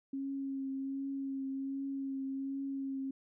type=tone with vibrato; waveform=sine; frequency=271.5 Hz; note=C#4; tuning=36 cents flat; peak=-35 dBFS; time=0.13-3.11 s; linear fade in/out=5 ms; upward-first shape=triangle; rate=1.3 Hz; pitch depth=21 cents each way; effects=none